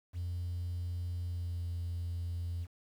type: tone with pitch glide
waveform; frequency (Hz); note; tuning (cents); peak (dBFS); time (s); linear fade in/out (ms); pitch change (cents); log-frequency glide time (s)
triangle; 87.7 to 86.24; F2 to F2; +8 to -21; -31; 0.13-2.67; 50; -29; 1.21-1.65
effects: tanh soft clip ceiling -31 dBFS + 10-bit